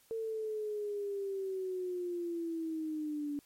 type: linear sweep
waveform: sine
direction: down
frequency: 452 to 286.7 Hz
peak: -34 dBFS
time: 0.11-3.39 s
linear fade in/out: 0 ms
effects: white hiss -66 dBFS RMS until 3.45 s + MP3 64 kbps